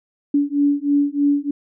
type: beating tone pair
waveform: sine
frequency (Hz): 284.9 / 288.1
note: C#4 / D4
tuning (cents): +48 / -33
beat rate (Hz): 3.2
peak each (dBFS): -18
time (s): 0.34-1.51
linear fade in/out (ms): 5
effects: none